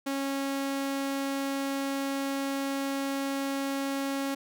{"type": "tone", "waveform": "sawtooth", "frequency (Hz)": 274.7, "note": "C#4", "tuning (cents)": -16, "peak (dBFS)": -25, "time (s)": [0.06, 4.35], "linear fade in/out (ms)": 10, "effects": []}